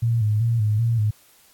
sine tone with vibrato, 111.2 Hz, A2, 19 cents sharp, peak -17 dBFS, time 0.02-1.11 s, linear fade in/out 10 ms, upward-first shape square, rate 2.6 Hz, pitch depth 77 cents each way, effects white hiss -55 dBFS RMS until 1.53 s + AAC 64 kbps

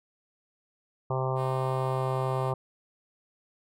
harmonic tone, 130.81 Hz, C3, in tune, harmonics 1 / 3 / 4 / 5 / 6 / 7 / 8 / 9, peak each -29 / -34 / -35 / -36 / -37 / -37 / -38 / -39 dBFS, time 1.1-2.54 s, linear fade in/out 5 ms
5% pulse tone with pitch glide, 307 to 305.1 Hz, D#4 to D#4, -23 to -34 cents, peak -35 dBFS, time 1.35-2.54 s, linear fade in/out 50 ms, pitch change -11 cents, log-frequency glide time 1.86-2.04 s
effects none

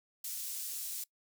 pink high-pass noise, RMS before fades -40 dBFS, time 0.24-1.04 s, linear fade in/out 5 ms, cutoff 7400 Hz, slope 12 dB/octave, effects noise-tail reverb RT60 0.1 s tail -22 dB re dry

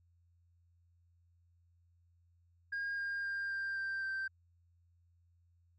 sine tone with pitch steps, 1623 / 1610.9 / 1598.8 / 1586.8 / 1575 / 1563.2 Hz, G#6 / G6 / G6 / G6 / G6 / G6, -40 / +47 / +34 / +21 / +8 / -5 cents, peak -33 dBFS, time 2.72-4.28 s, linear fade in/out 10 ms, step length 260 ms, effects tanh soft clip ceiling -34 dBFS + added 86 Hz sine -67 dBFS peak until 5.78 s

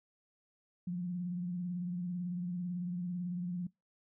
sine tone with vibrato, 177.4 Hz, F3, 27 cents sharp, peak -34 dBFS, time 0.87-3.67 s, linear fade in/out 5 ms, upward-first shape sine, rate 18 Hz, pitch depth 46 cents each way, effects noise-tail reverb RT60 0.2 s tail -24 dB re dry

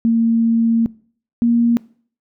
sine tone pair in turn, 229 / 235 Hz, A#3 / A#3, -31 / +14 cents, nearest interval unison, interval 45 cents, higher second, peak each -11 dBFS, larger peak neither, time 0.05-0.86 / 1.42-1.77 s, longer first, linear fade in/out 0 ms, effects noise-tail reverb RT60 0.5 s tail -22 dB re dry

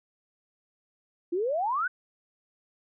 sine exponential sweep, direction up, 329.6 to 1558 Hz, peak -25 dBFS, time 1.32-1.88 s, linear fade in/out 10 ms, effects none

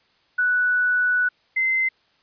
sine tone pair in turn, 1480 / 2067 Hz, F#6 / C7, 0 / -22 cents, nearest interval tritone, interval 578 cents, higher second, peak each -17 / -18 dBFS, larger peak first, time 0.38-1.29 / 1.56-1.89 s, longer first, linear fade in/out 10 ms, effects white hiss -62 dBFS RMS until 2.22 s + resampled to 11025 Hz

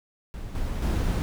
brown noise with level steps, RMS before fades -36 / -29 / -24 dBFS, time 0.34-1.22 s, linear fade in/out 0 ms, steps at 0.55 / 0.82 s, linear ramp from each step 2 ms, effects none

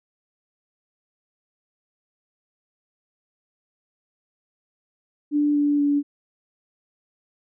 sine tone with pitch steps, 293.6 / 290.6 / 287.6 Hz, D4 / D4 / D4, 0 / -18 / -36 cents, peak -17 dBFS, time 5.31-6.03 s, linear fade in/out 50 ms, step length 240 ms, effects none

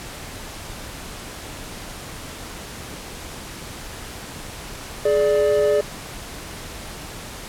triangle tone pair together, 421.5 / 588 Hz, G#4 / D5, +26 / +2 cents, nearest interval tritone, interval 576 cents, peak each -16 dBFS, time 5.05-5.81 s, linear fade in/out 5 ms, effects pink hiss -35 dBFS RMS until 7.48 s + low-pass 12000 Hz 12 dB/octave

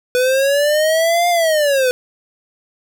square linear two-way sweep, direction up then down, 493.9 to 706 to 493.9 Hz, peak -13 dBFS, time 0.15-1.91 s, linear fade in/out 0 ms, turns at 1.29 s, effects none

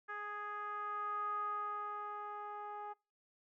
10% pulse tone with low-pass filter sweep, 415.3 Hz, G#4, in tune, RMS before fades -42 dBFS, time 0.08-2.94 s, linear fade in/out 20 ms, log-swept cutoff 1500 to 990 Hz, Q 8.2, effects noise-tail reverb RT60 0.3 s tail -26 dB re dry

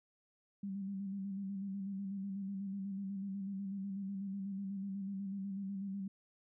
sine tone with vibrato, 196 Hz, G3, in tune, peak -38 dBFS, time 0.63-6.08 s, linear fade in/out 5 ms, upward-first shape square, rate 8.1 Hz, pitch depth 36 cents each way, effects none

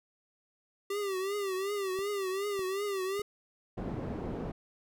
square tone with vibrato, 392 Hz, G4, in tune, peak -32 dBFS, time 0.9-3.22 s, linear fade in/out 5 ms, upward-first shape triangle, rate 2.7 Hz, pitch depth 110 cents each way
click train, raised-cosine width 2 ms, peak -33 dBFS, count 4, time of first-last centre 1.99-3.797 s, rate 1.66 Hz
white low-pass noise, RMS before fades -37 dBFS, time 3.77-4.52 s, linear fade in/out 10 ms, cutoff 370 Hz, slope 12 dB/octave
effects none

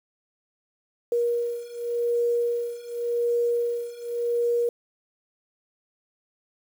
sine beating tone pair, 474.2 / 475.08 Hz, A#4 / A#4, +30 / +33 cents, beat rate 0.88 Hz, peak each -27 / -25 dBFS, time 1.12-4.69 s, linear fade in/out 2 ms, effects 8-bit

